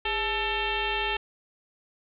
sine tone with frequency modulation, 1782 Hz, A6, 22 cents sharp, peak -25 dBFS, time 0.05-1.17 s, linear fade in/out 5 ms, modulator 458 Hz, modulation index 3.3, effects none

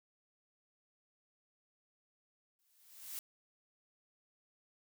blue noise with exponential growth, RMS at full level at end -41 dBFS, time 2.59-3.19 s, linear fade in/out 0 ms, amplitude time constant 130 ms, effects none

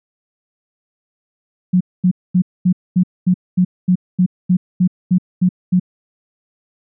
sine tone bursts, 181.6 Hz, F#3, 32 cents flat, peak -9 dBFS, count 14, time 1.73-5.798 s, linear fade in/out 10 ms, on 77 ms, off 230 ms, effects none

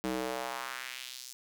square tone with high-pass filter sweep, 63.4 Hz, B1, 46 cents sharp, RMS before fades -38 dBFS, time 0.04-1.33 s, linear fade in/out 0 ms, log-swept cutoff 250 to 6200 Hz, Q 1.6, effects none

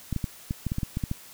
clicks, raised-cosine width 5 ms, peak -15 dBFS, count 11, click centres 0.127 / 0.163 / 0.242 / 0.509 / 0.667 / 0.719 / 0.784 / 0.832 / 0.971 / 1.038 / 1.114 s, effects white hiss -48 dBFS RMS until 1.33 s

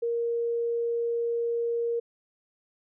sine tone, 468.2 Hz, A#4, 8 cents sharp, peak -25 dBFS, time 0.02-2 s, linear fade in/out 10 ms, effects none

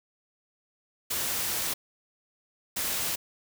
white noise bursts at uneven times, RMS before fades -30 dBFS, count 2, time 1.1-1.74 / 2.76-3.16 s, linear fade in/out 10 ms, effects none

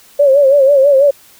sine tone with vibrato, 554.4 Hz, C#5, in tune, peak -5 dBFS, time 0.19-1.11 s, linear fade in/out 10 ms, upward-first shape sine, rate 6.1 Hz, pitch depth 86 cents each way, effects white hiss -44 dBFS RMS until 1.39 s

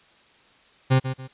40% pulse tone with echo, 131 Hz, C3, 2 cents sharp, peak -14 dBFS, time 0.9-1 s, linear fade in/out 20 ms, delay 140 ms, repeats 2, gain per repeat -10 dB, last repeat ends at 1.28 s, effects white hiss -56 dBFS RMS until 1.33 s + resampled to 8000 Hz

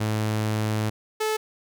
sawtooth tone pair in turn, 108 / 433.8 Hz, A2 / A4, -32 / -25 cents, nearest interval 2 octaves, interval 2407 cents, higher second, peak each -19 dBFS, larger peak neither, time 0-0.9 / 1.2-1.37 s, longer first, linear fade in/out 10 ms, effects none

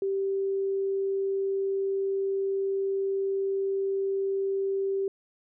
sine tone, 390.3 Hz, G4, 8 cents flat, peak -25 dBFS, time 0.02-5.08 s, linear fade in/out 2 ms, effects none

